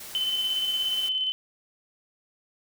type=noise; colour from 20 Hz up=white; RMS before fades=-41 dBFS; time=0-1.09 s; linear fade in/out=5 ms
type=tone with tremolo; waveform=sine; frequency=3049 Hz; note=G7; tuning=49 cents flat; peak=-23 dBFS; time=0.15-1.32 s; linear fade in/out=0 ms; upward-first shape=square; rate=17 Hz; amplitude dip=30%
effects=none